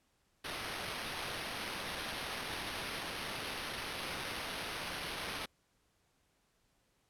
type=noise with sample-and-hold; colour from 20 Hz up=white; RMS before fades=-41 dBFS; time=0.44-5.46 s; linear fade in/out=10 ms; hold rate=7350 Hz; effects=pink hiss -75 dBFS RMS until 7.09 s + low-pass 12000 Hz 12 dB/octave